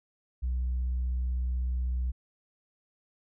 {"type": "tone with vibrato", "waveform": "sine", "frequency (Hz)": 62.4, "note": "B1", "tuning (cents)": 19, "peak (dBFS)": -25, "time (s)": [0.42, 2.12], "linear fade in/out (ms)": 20, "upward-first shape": "sine", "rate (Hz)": 16, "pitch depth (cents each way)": 9, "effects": ["tanh soft clip ceiling -25 dBFS"]}